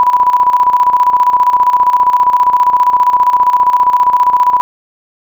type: tone with tremolo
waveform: sine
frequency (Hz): 987.8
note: B5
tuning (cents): 0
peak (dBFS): -4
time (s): 0-4.61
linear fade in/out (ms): 0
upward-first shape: square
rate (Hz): 15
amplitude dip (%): 60
effects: none